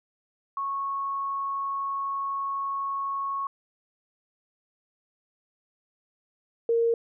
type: tone pair in turn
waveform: sine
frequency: 1102 / 463.3 Hz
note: C#6 / A#4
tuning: -11 / -11 cents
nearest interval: octave + minor third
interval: 1500 cents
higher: first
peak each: -27 / -20 dBFS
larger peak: second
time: 0.57-3.47 / 6.69-6.94 s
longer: first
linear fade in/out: 2 ms
effects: none